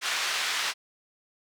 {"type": "band-pass noise", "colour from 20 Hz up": "pink", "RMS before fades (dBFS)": -29, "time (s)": [0.01, 0.74], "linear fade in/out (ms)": 50, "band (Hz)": [1400, 5600], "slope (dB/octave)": 12, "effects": []}